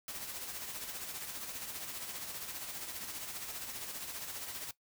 white noise with tremolo, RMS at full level -41 dBFS, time 0.08-4.71 s, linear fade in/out 2 ms, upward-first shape sine, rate 15 Hz, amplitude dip 45%, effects noise-tail reverb RT60 0.1 s tail -17 dB re dry

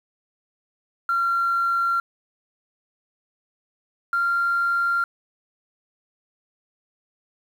sine tone pair in turn, 1374 / 1386 Hz, F6 / F6, -29 / -14 cents, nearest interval unison, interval 15 cents, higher second, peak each -18 dBFS, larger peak neither, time 1.09-2 / 4.13-5.04 s, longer neither, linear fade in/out 2 ms, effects tanh soft clip ceiling -14 dBFS + 8-bit

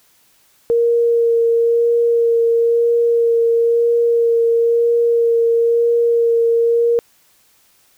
sine tone with vibrato, 466.2 Hz, A#4, in tune, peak -11 dBFS, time 0.7-6.99 s, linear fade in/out 0 ms, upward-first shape sine, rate 1 Hz, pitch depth 13 cents each way, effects white hiss -55 dBFS RMS until 7.97 s

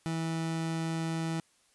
30% pulse tone, 163.2 Hz, E3, 17 cents flat, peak -28 dBFS, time 0.06-1.4 s, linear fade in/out 0 ms, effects white hiss -67 dBFS RMS until 1.74 s + resampled to 24000 Hz

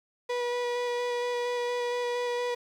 35% pulse tone with vibrato, 486.3 Hz, B4, 27 cents flat, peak -26 dBFS, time 0.29-2.55 s, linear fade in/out 10 ms, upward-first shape square, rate 4.3 Hz, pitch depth 9 cents each way, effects low-pass 5000 Hz 12 dB/octave + 9-bit

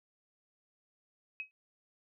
sine tone with exponential decay, 2546 Hz, D#7, 39 cents sharp, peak -33 dBFS, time 1.4-1.51 s, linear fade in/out 0 ms, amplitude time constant 22 ms, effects none

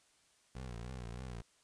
20% pulse tone with vibrato, 60.9 Hz, B1, 24 cents flat, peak -38 dBFS, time 0.55-1.42 s, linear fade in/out 5 ms, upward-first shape triangle, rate 3.3 Hz, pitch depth 140 cents each way, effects white hiss -70 dBFS RMS until 1.63 s + resampled to 22050 Hz

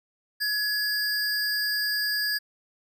square tone pair together, 1690 / 4780 Hz, G#6 / D8, +30 / +30 cents, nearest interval octave + tritone, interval 1800 cents, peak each -28 dBFS, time 0.4-2.39 s, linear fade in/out 20 ms, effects none

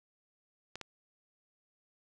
clicks, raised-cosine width 0.2 ms, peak -24 dBFS, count 2, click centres 0.756 / 0.813 s, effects none

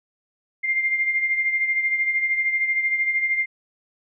sine beating tone pair, 2104 / 2117 Hz, C7 / C7, +9 / +20 cents, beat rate 13 Hz, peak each -20 / -28 dBFS, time 0.63-3.46 s, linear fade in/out 20 ms, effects none

